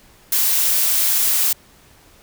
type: noise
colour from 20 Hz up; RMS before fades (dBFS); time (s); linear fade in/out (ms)
blue; -17; 0.32-1.53; 5
effects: pink hiss -50 dBFS RMS until 2.22 s